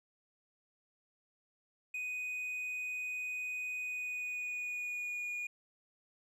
triangle tone with pitch glide, 2492 to 2442 Hz, D#7 to D#7, +2 to -33 cents, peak -35 dBFS, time 1.94-5.47 s, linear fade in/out 5 ms, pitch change -35 cents, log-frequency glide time 3.79-5.32 s, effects none

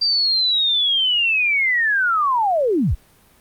sine linear sweep, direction down, 4716 to 34.65 Hz, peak -15 dBFS, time 0.01-2.95 s, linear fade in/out 10 ms, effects pink hiss -53 dBFS RMS until 3.4 s + Opus 32 kbps

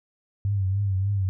sine tone with vibrato, 97.8 Hz, G2, 4 cents flat, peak -21 dBFS, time 0.45-1.29 s, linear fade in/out 0 ms, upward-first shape triangle, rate 3.4 Hz, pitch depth 82 cents each way, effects none

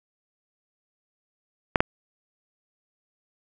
clicks, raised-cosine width 0.5 ms, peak -3 dBFS, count 2, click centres 1.758 / 1.805 s, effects none

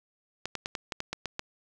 clicks, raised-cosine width 0.2 ms, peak -15 dBFS, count 9, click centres 0.456 / 0.553 / 0.659 / 0.752 / 0.922 / 1.004 / 1.13 / 1.257 / 1.394 s, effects none

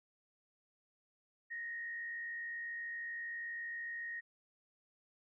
sine tone with frequency modulation, 1867 Hz, A#6, 2 cents sharp, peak -40 dBFS, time 1.5-4.21 s, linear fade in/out 20 ms, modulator 67.4 Hz, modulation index 0.49, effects none

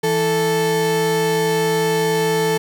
35% pulse tone pair together, 164.81 / 440 Hz, E3 / A4, 0 / 0 cents, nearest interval octave + perfect fourth, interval 1700 cents, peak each -21 / -15 dBFS, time 0.03-2.58 s, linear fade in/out 10 ms, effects none

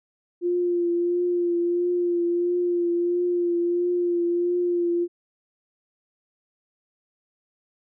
sine tone with vibrato, 349.2 Hz, F4, in tune, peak -20 dBFS, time 0.41-5.08 s, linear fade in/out 50 ms, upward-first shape triangle, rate 1.5 Hz, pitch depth 28 cents each way, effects none

